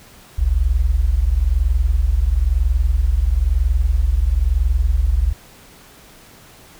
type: tone pair together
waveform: sine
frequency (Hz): 47.79 / 68.8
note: G1 / C#2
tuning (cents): -43 / -12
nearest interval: tritone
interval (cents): 631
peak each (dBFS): -16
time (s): 0.38-5.33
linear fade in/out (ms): 10
effects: pink hiss -45 dBFS RMS until 6.79 s